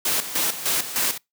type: noise with tremolo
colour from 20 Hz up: white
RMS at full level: -22 dBFS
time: 0.05-1.18 s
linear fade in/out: 5 ms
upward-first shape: square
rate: 3.3 Hz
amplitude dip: 70%
effects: noise-tail reverb RT60 0.2 s tail -25 dB re dry + high-pass 150 Hz 12 dB/octave